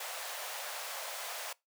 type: high-pass noise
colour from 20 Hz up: pink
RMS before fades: -41 dBFS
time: 0-1.53 s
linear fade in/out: 5 ms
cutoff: 530 Hz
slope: 48 dB/octave
effects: noise-tail reverb RT60 0.2 s tail -23 dB re dry